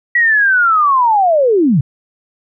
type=linear sweep; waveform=sine; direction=down; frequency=1942 to 119.6 Hz; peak=-8 dBFS; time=0.15-1.81 s; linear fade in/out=5 ms; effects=none